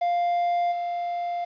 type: tone with level steps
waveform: triangle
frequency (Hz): 698.5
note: F5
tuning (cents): 0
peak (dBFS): -19 / -24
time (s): 0.01-1.45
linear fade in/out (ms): 10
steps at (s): 0.71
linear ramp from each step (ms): 20
effects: resampled to 11025 Hz + 9-bit